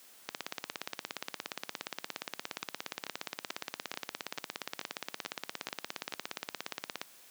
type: two click trains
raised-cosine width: 0.2 ms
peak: -17 / -20 dBFS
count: 116 / 9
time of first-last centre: 0.29-7.015 / 2.63-6.123 s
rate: 17.1 / 2.29 Hz
effects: white hiss -57 dBFS RMS until 7.3 s + high-pass 200 Hz 12 dB/octave